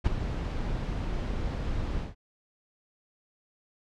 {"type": "noise with ADSR envelope", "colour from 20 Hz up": "brown", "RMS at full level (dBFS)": -22, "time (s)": [0.04, 2.15], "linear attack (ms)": 24, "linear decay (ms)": 17, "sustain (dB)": -9, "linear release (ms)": 160, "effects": ["low-pass 5000 Hz 12 dB/octave"]}